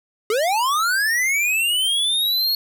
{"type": "linear sweep", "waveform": "square", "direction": "up", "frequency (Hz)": [405, 4348], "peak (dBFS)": -18, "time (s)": [0.3, 2.55], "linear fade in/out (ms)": 2, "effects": []}